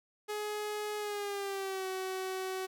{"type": "tone with pitch glide", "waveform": "sawtooth", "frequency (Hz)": [420.3, 376.6], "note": ["G#4", "F#4"], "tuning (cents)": [21, 31], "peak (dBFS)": -31, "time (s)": [0.28, 2.67], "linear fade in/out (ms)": 20, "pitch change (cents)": -190, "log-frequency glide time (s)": [0.98, 1.87], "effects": []}